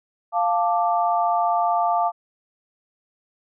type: chord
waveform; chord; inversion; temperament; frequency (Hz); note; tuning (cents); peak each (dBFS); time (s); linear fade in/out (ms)
sine; D minor; first; equal with one note detuned; 698.5 / 883.1 / 1174.7; F5 / A5 / D6; 0 / +6 / 0; -20 / -23 / -25; 0.32-2.12; 50
effects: none